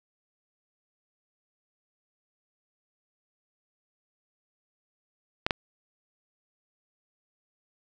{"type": "clicks", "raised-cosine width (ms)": 0.3, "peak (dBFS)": -8, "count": 2, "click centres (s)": [5.465, 5.508], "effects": []}